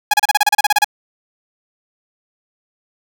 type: tone bursts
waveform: sawtooth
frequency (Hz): 830.6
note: G#5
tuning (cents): 0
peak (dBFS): -5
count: 13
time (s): 0.11-0.845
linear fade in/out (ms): 5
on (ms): 27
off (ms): 32
effects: none